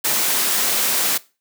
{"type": "noise", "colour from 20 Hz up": "white", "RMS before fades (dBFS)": -19, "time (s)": [0.04, 1.18], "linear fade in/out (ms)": 10, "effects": ["noise-tail reverb RT60 0.3 s tail -20 dB re dry", "high-pass 200 Hz 12 dB/octave"]}